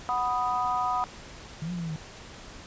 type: chord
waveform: sine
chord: B major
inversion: second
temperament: equal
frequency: 740 / 987.8 / 1244.5 Hz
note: F#5 / B5 / D#6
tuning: 0 / 0 / 0 cents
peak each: -29 dBFS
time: 0.09-1.04 s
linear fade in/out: 0 ms
type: exponential two-way sweep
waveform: sine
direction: up then down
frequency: 153.5 to 180.7 to 153.5 Hz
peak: -30 dBFS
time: 1.62-1.96 s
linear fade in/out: 0 ms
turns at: 1.72 s
effects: pink hiss -45 dBFS RMS until 2.66 s + resampled to 16000 Hz